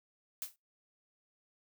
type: noise with exponential decay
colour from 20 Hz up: blue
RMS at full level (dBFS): -35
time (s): 0.42-0.56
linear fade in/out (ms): 0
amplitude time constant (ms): 29
effects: noise-tail reverb RT60 0.2 s tail -23 dB re dry